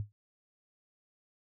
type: tone with exponential decay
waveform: sine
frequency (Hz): 103.83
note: G#2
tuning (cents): 0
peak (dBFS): -29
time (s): 0-0.12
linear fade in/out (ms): 0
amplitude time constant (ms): 24
effects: none